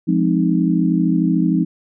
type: chord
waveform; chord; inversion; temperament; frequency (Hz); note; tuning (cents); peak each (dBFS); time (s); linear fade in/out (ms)
sine; F minor seventh; none; equal; 174.61 / 207.7 / 261.6 / 311.1; F3 / Ab3 / C4 / Eb4; 0 / 0 / 0 / 0; -17 / -21 / -20 / -19; 0.07-1.65; 20
effects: none